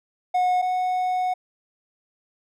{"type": "tone pair in turn", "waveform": "triangle", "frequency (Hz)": [728, 734.8], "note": ["F#5", "F#5"], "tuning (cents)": [-28, -12], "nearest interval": "unison", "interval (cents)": 16, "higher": "second", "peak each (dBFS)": [-16, -19], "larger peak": "first", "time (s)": [[0.34, 0.62], [0.62, 1.34]], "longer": "second", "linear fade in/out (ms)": 10, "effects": []}